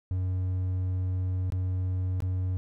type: tone with dropouts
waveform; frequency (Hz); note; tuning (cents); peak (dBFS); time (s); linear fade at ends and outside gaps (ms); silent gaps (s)
triangle; 92.3; F#2; -4; -24; 0.11-2.57; 0; 1.502-1.522 / 2.204-2.222
effects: none